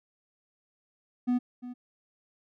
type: tone with echo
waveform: triangle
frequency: 246.9 Hz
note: B3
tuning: in tune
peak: -21 dBFS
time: 1.27-1.39 s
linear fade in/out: 20 ms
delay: 350 ms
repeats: 1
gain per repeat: -14 dB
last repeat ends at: 1.74 s
effects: none